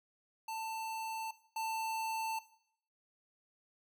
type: tone pair in turn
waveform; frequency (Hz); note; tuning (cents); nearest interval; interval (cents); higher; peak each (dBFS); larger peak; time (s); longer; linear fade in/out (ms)
square; 890 / 890; A5 / A5; +20 / +20; unison; 0; neither; -39 / -36; second; 0.48-1.31 / 1.56-2.39; neither; 5
effects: noise-tail reverb RT60 0.7 s tail -17 dB re dry